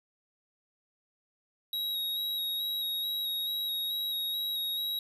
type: tone with vibrato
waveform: square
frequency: 3813 Hz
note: A#7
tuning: 38 cents sharp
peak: -31 dBFS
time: 1.73-4.99 s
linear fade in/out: 2 ms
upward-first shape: square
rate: 2.3 Hz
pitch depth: 16 cents each way
effects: none